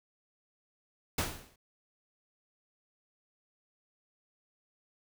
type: noise with exponential decay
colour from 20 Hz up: pink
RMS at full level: -28 dBFS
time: 1.18-1.56 s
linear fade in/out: 5 ms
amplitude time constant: 82 ms
effects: none